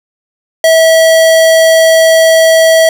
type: tone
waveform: square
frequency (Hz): 649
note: E5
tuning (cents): -27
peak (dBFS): -4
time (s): 0.64-2.89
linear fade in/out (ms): 2
effects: none